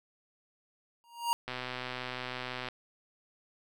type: tone with exponential growth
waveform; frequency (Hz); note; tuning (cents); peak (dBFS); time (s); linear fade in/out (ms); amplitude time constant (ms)
square; 941; A#5; +16; -24; 1.04-1.33; 0; 61
type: click train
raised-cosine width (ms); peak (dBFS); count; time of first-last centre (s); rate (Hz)
0.3; -21; 153; 1.48-2.686; 126
effects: none